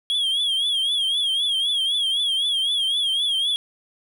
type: tone with vibrato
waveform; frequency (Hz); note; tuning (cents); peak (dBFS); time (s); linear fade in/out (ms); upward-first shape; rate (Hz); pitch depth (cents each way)
triangle; 3288; G#7; -18; -18; 0.1-3.56; 0; triangle; 3.9; 110
effects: 10-bit